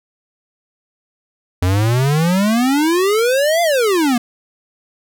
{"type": "exponential two-way sweep", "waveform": "square", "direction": "up then down", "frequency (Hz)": [87.31, 700, 230.4], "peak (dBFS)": -13, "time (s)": [1.62, 4.18], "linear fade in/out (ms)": 5, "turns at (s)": 3.62, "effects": []}